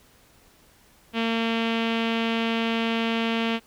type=tone with low-pass filter; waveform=sawtooth; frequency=228 Hz; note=A#3; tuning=38 cents flat; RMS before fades=-25 dBFS; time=1.13-3.6 s; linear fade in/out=50 ms; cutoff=3000 Hz; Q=3.4; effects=pink hiss -57 dBFS RMS until 3.66 s